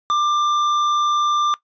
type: tone with tanh clipping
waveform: sine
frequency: 1188 Hz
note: D6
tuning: 20 cents sharp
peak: -17 dBFS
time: 0.1-1.54 s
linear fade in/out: 0 ms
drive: 10 dB
effects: noise-tail reverb RT60 0.1 s tail -18 dB re dry + resampled to 16000 Hz